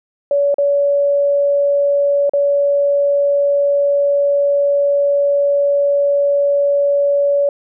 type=tone with dropouts; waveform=sine; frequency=568 Hz; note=C#5; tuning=42 cents sharp; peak=-11 dBFS; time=0.31-7.49 s; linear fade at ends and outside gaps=2 ms; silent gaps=0.543-0.583 / 2.295-2.335 s; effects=none